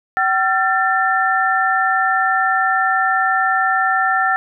sine tone cluster, 763 / 1360 / 1783 Hz, G5 / F6 / A6, -47 / -46 / +22 cents, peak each -18 dBFS, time 0.17-4.36 s, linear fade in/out 0 ms, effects none

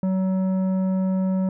sine tone with tanh clipping, 188.3 Hz, F#3, 31 cents sharp, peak -21 dBFS, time 0.03-1.49 s, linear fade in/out 2 ms, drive 10 dB, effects none

